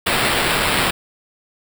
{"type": "noise with sample-and-hold", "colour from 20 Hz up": "violet", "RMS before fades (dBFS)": -18, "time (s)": [0.06, 0.91], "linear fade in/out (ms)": 10, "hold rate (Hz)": 6300, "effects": []}